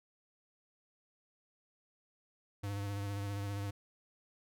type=tone with vibrato; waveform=square; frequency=100.6 Hz; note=G2; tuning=45 cents sharp; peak=-37 dBFS; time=2.63-3.71 s; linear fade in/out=10 ms; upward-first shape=sine; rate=15 Hz; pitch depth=27 cents each way; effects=none